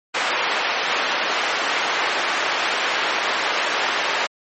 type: band-pass noise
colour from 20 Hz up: white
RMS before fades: -22 dBFS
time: 0.14-4.27 s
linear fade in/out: 10 ms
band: 490 to 2300 Hz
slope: 12 dB/octave
effects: MP3 32 kbps